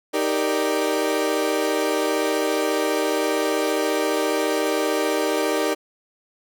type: chord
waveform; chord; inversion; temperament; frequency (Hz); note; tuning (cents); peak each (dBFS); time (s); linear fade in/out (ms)
35% pulse; Eb major seventh; none; equal; 311.1 / 392 / 466.2 / 587.3; Eb4 / G4 / Bb4 / D5; 0 / 0 / 0 / 0; -24; 0.13-5.75; 20
effects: none